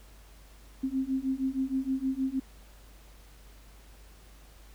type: beating tone pair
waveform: sine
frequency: 261.6 / 268 Hz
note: C4 / C4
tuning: 0 / +42 cents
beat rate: 6.4 Hz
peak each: -31 / -30 dBFS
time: 0.83-2.4 s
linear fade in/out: 10 ms
effects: added 50 Hz sine -51 dBFS peak until 4.74 s + pink hiss -58 dBFS RMS until 4.74 s